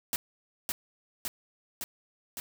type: noise with echo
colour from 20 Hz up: white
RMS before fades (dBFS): -30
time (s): 0.13-0.16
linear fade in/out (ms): 0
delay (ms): 560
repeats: 4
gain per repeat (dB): -2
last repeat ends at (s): 2.4
effects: none